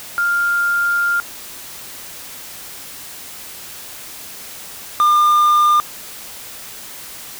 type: tone pair in turn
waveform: sine / triangle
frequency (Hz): 1400 / 1203.2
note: F6 / D6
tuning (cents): +4 / +42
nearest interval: minor third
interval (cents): 262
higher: first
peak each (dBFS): -14 / -8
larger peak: second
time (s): 0.18-1.2 / 5-5.8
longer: first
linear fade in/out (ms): 0
effects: white hiss -34 dBFS RMS until 7.39 s